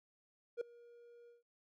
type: tone with ADSR envelope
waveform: triangle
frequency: 474.6 Hz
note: A#4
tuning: 31 cents sharp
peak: -31 dBFS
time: 0.57-1.43 s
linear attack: 41 ms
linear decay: 4 ms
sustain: -24 dB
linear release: 150 ms
effects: noise-tail reverb RT60 0.1 s tail -25 dB re dry